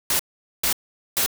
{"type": "noise bursts", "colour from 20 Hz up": "white", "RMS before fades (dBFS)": -21, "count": 3, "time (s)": [0.1, 1.262], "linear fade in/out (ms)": 2, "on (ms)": 94, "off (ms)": 440, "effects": []}